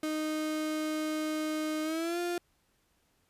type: tone with pitch glide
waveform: 35% pulse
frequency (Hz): 309.6 to 349.5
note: D#4 to F4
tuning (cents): -9 to +1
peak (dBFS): -29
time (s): 0.03-2.38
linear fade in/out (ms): 2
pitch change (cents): +210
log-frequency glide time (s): 1.83-2.19
effects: pink hiss -72 dBFS RMS until 3.29 s + resampled to 32000 Hz